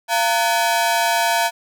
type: ring-modulated tone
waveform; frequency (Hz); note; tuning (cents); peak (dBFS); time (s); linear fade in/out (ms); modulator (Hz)
sawtooth; 803; G5; +41; -9; 0.08-1.51; 50; 115
effects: none